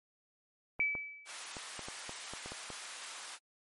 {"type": "clicks", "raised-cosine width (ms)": 1, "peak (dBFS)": -29, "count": 10, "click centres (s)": [0.795, 0.952, 1.568, 1.793, 1.885, 2.094, 2.336, 2.46, 2.52, 2.703]}
{"type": "tone with exponential decay", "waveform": "sine", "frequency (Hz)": 2300, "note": "D7", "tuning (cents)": -37, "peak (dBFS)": -26, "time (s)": [0.8, 1.45], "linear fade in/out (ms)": 1, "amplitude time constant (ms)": 140}
{"type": "high-pass noise", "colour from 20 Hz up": "pink", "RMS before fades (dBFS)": -46, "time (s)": [1.25, 3.39], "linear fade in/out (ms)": 50, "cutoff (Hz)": 1100, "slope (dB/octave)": 12}
{"effects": ["MP3 48 kbps"]}